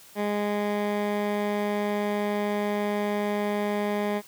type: tone with low-pass filter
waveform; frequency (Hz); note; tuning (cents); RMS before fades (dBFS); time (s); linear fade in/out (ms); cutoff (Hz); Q
15% pulse; 206.5; G#3; -10; -27; 0.15-4.22; 50; 2500; 0.72
effects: white hiss -51 dBFS RMS until 4.27 s + high-pass 80 Hz 12 dB/octave